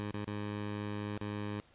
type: tone with dropouts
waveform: 15% pulse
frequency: 103.83 Hz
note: G#2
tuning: in tune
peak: -30 dBFS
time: 0-1.6 s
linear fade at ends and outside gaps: 0 ms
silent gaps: 0.112-0.141 / 0.245-0.273 / 1.176-1.213 s
effects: pink hiss -64 dBFS RMS until 1.74 s + resampled to 8000 Hz